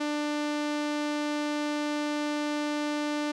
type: tone with low-pass filter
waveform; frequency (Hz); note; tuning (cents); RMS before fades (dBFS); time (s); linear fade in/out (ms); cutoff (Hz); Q
sawtooth; 296.7; D4; +18; -30; 0-3.32; 10; 6000; 0.83
effects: none